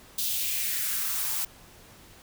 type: noise with high-pass filter sweep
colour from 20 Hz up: blue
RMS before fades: -29 dBFS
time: 0.18-1.45 s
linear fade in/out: 5 ms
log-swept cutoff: 3700 to 790 Hz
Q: 2.4
effects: pink hiss -52 dBFS RMS until 2.22 s